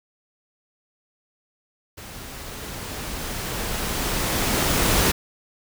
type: noise with level ramp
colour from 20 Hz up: pink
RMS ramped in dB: -39 to -18 dBFS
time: 1.97-5.12 s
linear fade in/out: 10 ms
effects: none